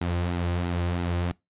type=tone with flanger; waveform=sawtooth; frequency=87.31 Hz; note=F2; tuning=in tune; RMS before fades=-27 dBFS; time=0.01-1.32 s; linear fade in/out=5 ms; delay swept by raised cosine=1.7 to 4.5 ms; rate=3 Hz; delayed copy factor=-0.5; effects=noise-tail reverb RT60 0.2 s tail -23 dB re dry + resampled to 8000 Hz